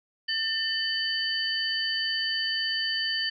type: tone cluster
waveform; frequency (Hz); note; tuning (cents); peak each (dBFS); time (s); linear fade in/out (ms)
sine; 1796 / 3019 / 4580; A6 / F#7 / D8; +35 / +34 / -44; -30; 0.28-3.3; 10
effects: none